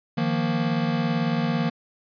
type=chord; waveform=square; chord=Eb suspended second; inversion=none; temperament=equal with one note detuned; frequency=156.56 / 174.61 / 233.1 Hz; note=Eb3 / F3 / Bb3; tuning=+11 / 0 / 0 cents; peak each=-27 / -28 / -26 dBFS; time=0.17-1.7 s; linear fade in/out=10 ms; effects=resampled to 11025 Hz